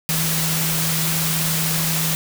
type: tone in noise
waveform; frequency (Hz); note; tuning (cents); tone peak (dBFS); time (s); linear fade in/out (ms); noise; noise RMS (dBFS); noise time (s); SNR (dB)
sine; 160.9; E3; -42; -23; 0.09-2.15; 0; white; -22; 0.09-2.15; -4
effects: none